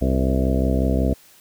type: harmonic tone with a mistuned harmonic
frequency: 65.41 Hz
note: C2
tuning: in tune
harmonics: 1 / 2 / 3 / 4 / 5 / 6 / 7 / 8 / 9 / 10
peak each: -20 / -26 / -25 / -24 / -31 / -31 / -31 / -31 / -33 / -30 dBFS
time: 0.01-1.14 s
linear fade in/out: 10 ms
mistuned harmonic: 8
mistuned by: -38 cents
effects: white hiss -51 dBFS RMS until 1.4 s